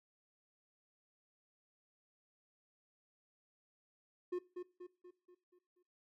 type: tone with echo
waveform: triangle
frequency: 358.8 Hz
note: F4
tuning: 47 cents sharp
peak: -33 dBFS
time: 4.32-4.39 s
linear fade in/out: 10 ms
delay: 240 ms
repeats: 6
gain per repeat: -6 dB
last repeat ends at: 5.83 s
effects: noise-tail reverb RT60 0.3 s tail -17 dB re dry